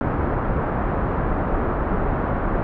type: low-pass noise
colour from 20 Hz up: pink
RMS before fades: -22 dBFS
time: 0.01-2.63 s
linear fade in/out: 0 ms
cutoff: 1400 Hz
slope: 24 dB/octave
effects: none